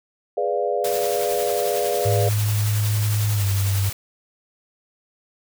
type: chord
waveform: sine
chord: G# diminished seventh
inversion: none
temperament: equal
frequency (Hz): 415.3 / 493.9 / 587.3 / 698.5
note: G#4 / B4 / D5 / F5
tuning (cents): 0 / 0 / 0 / 0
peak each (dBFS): -25 / -25 / -25 / -26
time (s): 0.37-2.29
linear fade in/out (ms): 5
type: noise with tremolo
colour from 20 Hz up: white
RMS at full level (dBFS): -29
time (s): 0.84-3.93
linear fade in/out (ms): 5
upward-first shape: sine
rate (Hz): 11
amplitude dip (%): 30
type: tone with pitch glide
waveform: sine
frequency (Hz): 105.6 to 98.53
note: G#2 to G2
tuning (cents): +29 to +9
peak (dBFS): -18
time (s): 2.05-3.9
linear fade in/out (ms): 10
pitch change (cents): -120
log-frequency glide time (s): 3.35-3.45
effects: none